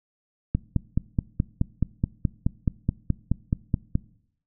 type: click train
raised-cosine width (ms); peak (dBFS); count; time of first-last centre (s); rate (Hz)
5; -9; 17; 0.55-3.954; 4.7
effects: noise-tail reverb RT60 0.7 s tail -22 dB re dry